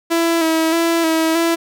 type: tone with vibrato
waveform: sawtooth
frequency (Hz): 328.1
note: E4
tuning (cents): -8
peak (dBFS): -10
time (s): 0.1-1.56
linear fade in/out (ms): 20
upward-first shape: square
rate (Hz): 1.6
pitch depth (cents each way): 30
effects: none